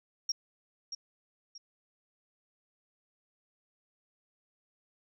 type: tone with echo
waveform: sine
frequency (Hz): 5588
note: F8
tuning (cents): 0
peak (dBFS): -27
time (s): 0.29-0.32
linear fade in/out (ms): 5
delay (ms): 630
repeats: 2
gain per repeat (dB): -9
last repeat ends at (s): 1.58
effects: tanh soft clip ceiling -23 dBFS